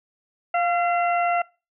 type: harmonic tone with a mistuned harmonic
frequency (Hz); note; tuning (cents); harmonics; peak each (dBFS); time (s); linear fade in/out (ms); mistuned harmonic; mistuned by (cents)
683; F5; -39; 1 / 2 / 3 / 4; -20 / -26 / -30 / -32; 0.54-1.42; 5; 1; +42
effects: noise-tail reverb RT60 0.3 s tail -23 dB re dry